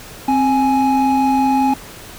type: tone pair together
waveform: triangle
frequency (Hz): 263.6 / 836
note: C4 / G#5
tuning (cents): +13 / +11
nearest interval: octave + minor sixth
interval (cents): 1998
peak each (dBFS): -13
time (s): 0.28-1.74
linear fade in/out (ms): 5
effects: pink hiss -36 dBFS RMS until 2.18 s